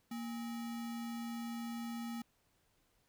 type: tone with sample-and-hold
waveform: sine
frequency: 233.1 Hz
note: A#3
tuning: in tune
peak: -39 dBFS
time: 0.11-2.22 s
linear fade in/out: 5 ms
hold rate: 1050 Hz
effects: pink hiss -75 dBFS RMS until 3.08 s